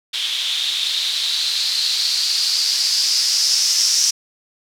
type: noise with low-pass filter sweep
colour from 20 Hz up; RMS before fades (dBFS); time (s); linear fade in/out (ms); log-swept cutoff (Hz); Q
violet; -19; 0.13-4.11; 10; 3400 to 5600; 5.7
effects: none

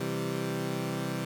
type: chord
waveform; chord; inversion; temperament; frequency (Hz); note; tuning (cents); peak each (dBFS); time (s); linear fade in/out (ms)
20% pulse; C major; none; equal; 130.81 / 164.81 / 196; C3 / E3 / G3; 0 / 0 / 0; -30 / -30 / -31; 0-1.25; 5
effects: none

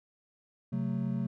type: chord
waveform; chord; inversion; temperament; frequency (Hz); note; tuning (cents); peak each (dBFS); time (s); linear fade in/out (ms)
triangle; F# diminished; second; just; 133.2 / 185 / 222; C3 / F#3 / A3; +31 / 0 / +16; -32; 0.72-1.27; 10
effects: none

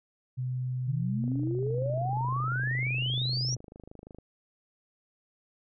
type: tone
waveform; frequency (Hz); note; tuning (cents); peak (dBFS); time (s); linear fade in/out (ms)
sine; 126.9; B2; +47; -29; 0.37-3.57; 20
type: exponential sweep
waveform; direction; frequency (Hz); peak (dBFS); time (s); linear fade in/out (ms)
sine; up; 138.59 to 5920; -30; 0.87-3.55; 10
type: click train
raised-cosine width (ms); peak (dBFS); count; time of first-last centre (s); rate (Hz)
2; -33; 77; 1.24-4.186; 25.8
effects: none

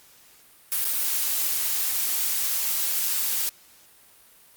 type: noise with dropouts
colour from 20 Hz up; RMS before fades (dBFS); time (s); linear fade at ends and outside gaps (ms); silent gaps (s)
blue; -25; 0.72-3.49; 0; 0.844-0.851
effects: white hiss -54 dBFS RMS until 4.56 s + Opus 48 kbps

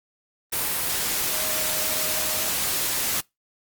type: tone in noise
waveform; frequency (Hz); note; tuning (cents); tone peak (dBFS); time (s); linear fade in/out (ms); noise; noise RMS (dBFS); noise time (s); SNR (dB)
sine; 622.3; D#5; 0; -36; 1.33-2.49; 10; white; -25; 0.52-3.21; -14
effects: noise-tail reverb RT60 0.2 s tail -25 dB re dry + Opus 32 kbps

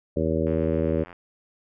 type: harmonic tone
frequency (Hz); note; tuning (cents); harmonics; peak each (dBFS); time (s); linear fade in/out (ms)
80.1; E2; -49; 1 / 2 / 3 / 4 / 5 / 6 / 7; -29 / -29 / -29 / -29 / -29 / -29 / -29; 0.16-1.04; 10
type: click train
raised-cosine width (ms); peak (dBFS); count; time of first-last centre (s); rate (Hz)
0.5; -28; 59; 0.47-1.128; 88.1
effects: none

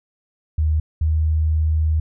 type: tone pair in turn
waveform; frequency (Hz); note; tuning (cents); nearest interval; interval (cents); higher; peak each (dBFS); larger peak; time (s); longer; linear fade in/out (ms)
sine; 77.5 / 78.36; D#2 / D#2; -6 / +13; unison; 19; second; -15 / -15; neither; 0.58-0.8 / 1.01-2; second; 5
effects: none

